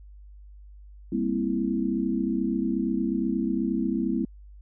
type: chord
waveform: sine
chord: C dominant seventh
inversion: second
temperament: equal with one note detuned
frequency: 199.19 / 233.1 / 261.6 / 329.6 Hz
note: G3 / Bb3 / C4 / E4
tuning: +28 / 0 / 0 / 0 cents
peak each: -29 dBFS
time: 1.12-4.25 s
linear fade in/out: 5 ms
effects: added 50 Hz sine -44 dBFS peak until 4.61 s